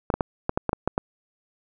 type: clicks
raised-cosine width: 1 ms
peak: -8 dBFS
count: 9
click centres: 0.102 / 0.14 / 0.208 / 0.494 / 0.575 / 0.693 / 0.731 / 0.876 / 0.979 s
effects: none